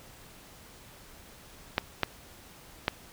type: clicks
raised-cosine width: 0.3 ms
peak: -8 dBFS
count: 3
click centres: 1.781 / 2.033 / 2.881 s
effects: pink hiss -52 dBFS RMS until 3.12 s